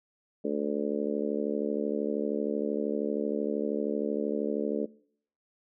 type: harmonic tone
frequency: 72.9 Hz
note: D2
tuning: 12 cents flat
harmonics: 3 / 4 / 5 / 6 / 7 / 8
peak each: -34 / -33 / -37 / -32 / -37 / -38 dBFS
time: 0.44-4.86 s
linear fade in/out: 10 ms
effects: noise-tail reverb RT60 0.6 s tail -22 dB re dry